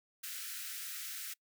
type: high-pass noise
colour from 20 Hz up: white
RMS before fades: -43 dBFS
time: 0.23-1.34 s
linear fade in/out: 10 ms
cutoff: 1300 Hz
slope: 96 dB/octave
effects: noise-tail reverb RT60 0.1 s tail -24 dB re dry